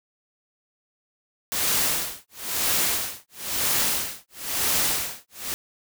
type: noise with tremolo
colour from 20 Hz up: white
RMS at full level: -22 dBFS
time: 1.52-5.54 s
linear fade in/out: 0 ms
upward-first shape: sine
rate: 1 Hz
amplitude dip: 100%
effects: none